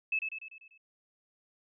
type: tone with echo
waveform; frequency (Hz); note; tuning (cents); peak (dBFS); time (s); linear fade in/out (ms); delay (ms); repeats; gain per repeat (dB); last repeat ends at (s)
sine; 2605; E7; -21; -27; 0.12-0.19; 5; 98; 6; -5; 0.778
effects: none